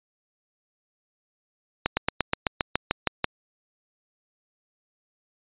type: slowing click train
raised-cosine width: 0.3 ms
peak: -5 dBFS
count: 11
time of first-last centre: 1.86-3.244 s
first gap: 110 ms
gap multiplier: 1.05
effects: resampled to 8000 Hz